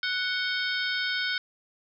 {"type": "harmonic tone with a mistuned harmonic", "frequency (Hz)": 740, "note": "F#5", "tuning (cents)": 0, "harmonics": [2, 3, 4, 5, 6, 7], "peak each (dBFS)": [-29, -34, -35, -35, -37, -38], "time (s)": [0.03, 1.38], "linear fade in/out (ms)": 2, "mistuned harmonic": 4, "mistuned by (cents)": 110, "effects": []}